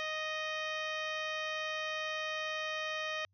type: harmonic tone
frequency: 622.3 Hz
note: D#5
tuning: in tune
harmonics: 1 / 2 / 3 / 4 / 5 / 6 / 7 / 8 / 9 / 10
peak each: -41 / -42 / -40 / -42 / -44 / -48 / -58 / -57 / -53 / -61 dBFS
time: 0-3.25 s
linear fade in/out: 0 ms
effects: added 96 Hz sine -70 dBFS peak until 3.33 s